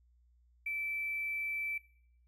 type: tone with hard clipping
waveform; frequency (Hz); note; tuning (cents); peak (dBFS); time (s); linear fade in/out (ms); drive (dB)
triangle; 2323; D7; -20; -34; 0.66-1.78; 5; 3
effects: noise-tail reverb RT60 0.7 s tail -20 dB re dry + added 60 Hz sine -64 dBFS peak until 2.27 s